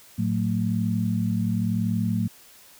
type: tone cluster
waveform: sine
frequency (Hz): 110.2 / 182.4 / 223.3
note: A2 / F#3 / A3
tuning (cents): +3 / -24 / +26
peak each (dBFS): -26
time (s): 0.18-2.28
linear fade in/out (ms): 10
effects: white hiss -51 dBFS RMS until 2.79 s